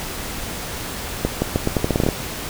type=accelerating click train; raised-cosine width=2 ms; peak=-4 dBFS; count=12; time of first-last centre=1.25-2.088 s; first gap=170 ms; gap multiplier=0.82; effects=pink hiss -29 dBFS RMS until 2.49 s